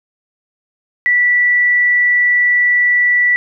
sine tone, 1960 Hz, B6, 14 cents flat, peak -9 dBFS, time 1.06-3.36 s, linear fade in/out 0 ms, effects none

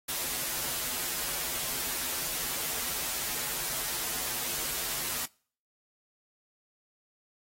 white noise with comb filter, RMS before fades -33 dBFS, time 0.08-5.26 s, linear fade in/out 10 ms, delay 10 ms, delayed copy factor -0.6, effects noise-tail reverb RT60 0.5 s tail -26 dB re dry + AAC 48 kbps

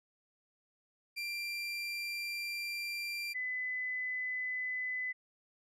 30% pulse / sine tone pair in turn, 2370 / 2009 Hz, D7 / B6, +15 / +29 cents, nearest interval minor third, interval 286 cents, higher first, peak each -34 / -34 dBFS, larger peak neither, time 1.16-3.34 / 3.34-5.13 s, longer first, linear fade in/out 20 ms, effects low-pass 11000 Hz 12 dB/octave

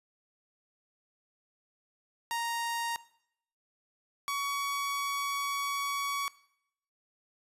sawtooth tone pair in turn, 932.3 / 1126.1 Hz, A#5 / C#6, 0 / +27 cents, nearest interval minor third, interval 327 cents, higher second, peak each -27 dBFS, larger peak neither, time 2.31-2.96 / 4.28-6.28 s, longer second, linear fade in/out 0 ms, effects noise-tail reverb RT60 0.7 s tail -19 dB re dry + resampled to 32000 Hz

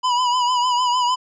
square tone with vibrato, 987.8 Hz, B5, in tune, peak -17 dBFS, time 0.03-1.16 s, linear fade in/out 20 ms, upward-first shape triangle, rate 6.6 Hz, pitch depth 61 cents each way, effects resampled to 16000 Hz

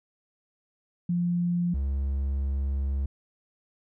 sine / triangle tone pair in turn, 174.61 / 68.58 Hz, F3 / C#2, 0 / -18 cents, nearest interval octave + major third, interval 1618 cents, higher first, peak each -23 dBFS, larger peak neither, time 1.09-1.74 / 1.74-3.06 s, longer second, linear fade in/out 5 ms, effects none

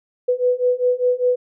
sine beating tone pair, 493.9 / 498.9 Hz, B4 / B4, 0 / +17 cents, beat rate 5 Hz, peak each -19 / -18 dBFS, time 0.28-1.36 s, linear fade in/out 10 ms, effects none

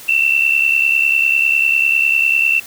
sine tone pair together, 2652 / 2722 Hz, E7 / F7, +10 / -45 cents, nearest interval unison, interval 45 cents, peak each -14 dBFS, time 0.08-2.6 s, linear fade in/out 10 ms, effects white hiss -36 dBFS RMS until 2.66 s

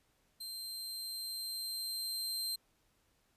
sawtooth tone with level ramp, 4144 Hz, C8, 17 cents flat, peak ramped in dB -39 to -32 dBFS, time 0.4-2.56 s, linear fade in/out 10 ms, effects pink hiss -74 dBFS RMS until 3.36 s + resampled to 32000 Hz

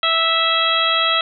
harmonic tone with a mistuned harmonic, 657 Hz, E5, 6 cents flat, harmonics 1 / 2 / 3 / 4 / 5 / 6, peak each -25 / -19 / -25 / -24 / -19 / -23 dBFS, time 0.03-1.21 s, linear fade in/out 2 ms, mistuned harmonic 6, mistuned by -24 cents, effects none

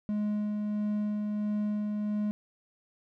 triangle tone with tremolo, 209.4 Hz, G#3, 15 cents sharp, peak -25 dBFS, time 0.09-2.31 s, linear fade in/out 0 ms, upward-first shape sine, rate 1.5 Hz, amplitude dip 25%, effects none

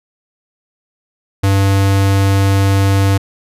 square tone, 98 Hz, G2, in tune, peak -10 dBFS, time 1.43-3.18 s, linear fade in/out 10 ms, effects resampled to 32000 Hz

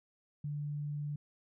sine tone, 146.83 Hz, D3, in tune, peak -35 dBFS, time 0.44-1.16 s, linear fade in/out 5 ms, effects none

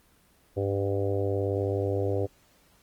harmonic tone with a mistuned harmonic, 99.1 Hz, G2, 19 cents sharp, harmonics 1 / 3 / 4 / 5 / 6 / 7 / 8, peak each -29 / -35 / -30 / -31 / -36 / -41 / -47 dBFS, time 0.56-2.27 s, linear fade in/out 20 ms, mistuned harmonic 8, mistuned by -46 cents, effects pink hiss -62 dBFS RMS until 2.82 s + Opus 24 kbps

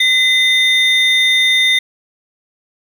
triangle tone pair together, 2037 / 3630 Hz, C7 / A#7, -47 / -47 cents, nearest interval minor seventh, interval 1000 cents, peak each -11 dBFS, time 0-1.79 s, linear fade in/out 5 ms, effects none

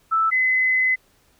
sine tone pair in turn, 1318.5 / 2031 Hz, E6 / B6, 0 / +48 cents, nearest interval perfect fifth, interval 748 cents, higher second, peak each -16 dBFS, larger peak neither, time 0.11-0.31 / 0.31-0.96 s, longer second, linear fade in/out 20 ms, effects pink hiss -60 dBFS RMS until 1.39 s

